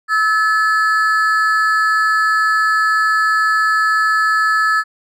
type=ring-modulated tone; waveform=triangle; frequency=1512 Hz; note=F#6; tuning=37 cents sharp; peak=-7 dBFS; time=0.08-4.84 s; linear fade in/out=50 ms; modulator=211 Hz; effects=none